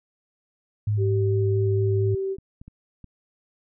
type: tone with vibrato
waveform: sine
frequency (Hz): 104.3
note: G#2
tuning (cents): +8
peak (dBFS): -20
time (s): 0.87-2.15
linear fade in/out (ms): 5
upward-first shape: square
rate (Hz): 4.4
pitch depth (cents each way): 14
type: tone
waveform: sine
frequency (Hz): 386.3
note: G4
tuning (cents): -25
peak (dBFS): -24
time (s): 0.97-2.37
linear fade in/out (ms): 50
type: clicks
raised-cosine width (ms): 5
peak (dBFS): -30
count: 4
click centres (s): 2.385 / 2.615 / 2.68 / 3.043
effects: none